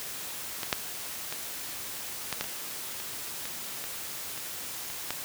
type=clicks; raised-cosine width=0.2 ms; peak=-14 / -6 / -16 / -12 / -12 / -21 / -21 / -18 / -19 / -23 / -22 / -13 dBFS; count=12; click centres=0.632 / 0.728 / 1.325 / 2.327 / 2.41 / 2.442 / 3.001 / 3.455 / 3.84 / 4.377 / 4.901 / 5.106 s; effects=white hiss -38 dBFS RMS until 5.24 s + high-pass 60 Hz 12 dB/octave